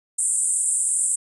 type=band-pass noise; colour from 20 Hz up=white; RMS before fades=-22 dBFS; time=0.18-1.16 s; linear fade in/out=10 ms; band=7700 to 9500 Hz; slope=96 dB/octave; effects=none